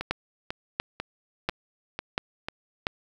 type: two click trains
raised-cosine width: 0.3 ms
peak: -9 / -15 dBFS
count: 5 / 6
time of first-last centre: 0.11-2.869 / 0.01-2.485 s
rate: 1.45 / 2.02 Hz
effects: 8-bit